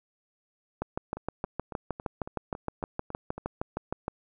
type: two click trains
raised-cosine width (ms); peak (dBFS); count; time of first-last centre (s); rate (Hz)
1; -24 / -16; 9 / 22; 1.17-3.38 / 0.82-4.081; 3.62 / 6.44
effects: none